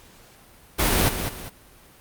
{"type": "noise with echo", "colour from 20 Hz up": "pink", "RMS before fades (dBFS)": -20, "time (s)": [0.78, 1.1], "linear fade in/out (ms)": 20, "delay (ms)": 200, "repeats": 2, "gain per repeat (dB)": -8, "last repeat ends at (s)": 1.5, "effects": ["pink hiss -51 dBFS RMS until 2 s", "Opus 48 kbps"]}